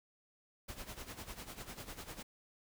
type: noise with tremolo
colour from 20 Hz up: pink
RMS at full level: -45 dBFS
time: 0.68-2.23 s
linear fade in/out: 10 ms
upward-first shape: sine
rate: 10 Hz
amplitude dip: 75%
effects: none